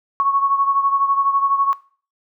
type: beating tone pair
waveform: sine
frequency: 1105 / 1117 Hz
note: C#6 / C#6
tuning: -6 / +13 cents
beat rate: 12 Hz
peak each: -16 / -21 dBFS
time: 0.2-1.73 s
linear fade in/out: 0 ms
effects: noise-tail reverb RT60 0.4 s tail -18 dB re dry